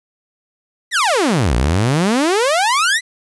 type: exponential two-way sweep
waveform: sawtooth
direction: down then up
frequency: 2054 to 55.8 to 2054 Hz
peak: -9 dBFS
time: 0.91-3.01 s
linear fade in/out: 50 ms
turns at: 1.55 s
effects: resampled to 24000 Hz + 8-bit